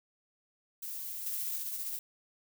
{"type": "noise", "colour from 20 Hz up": "violet", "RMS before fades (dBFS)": -40, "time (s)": [0.82, 1.59], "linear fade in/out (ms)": 10}
{"type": "noise with tremolo", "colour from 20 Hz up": "violet", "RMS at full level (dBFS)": -36, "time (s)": [1.26, 1.99], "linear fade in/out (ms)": 2, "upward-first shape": "sine", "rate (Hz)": 15, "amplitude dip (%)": 40}
{"effects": []}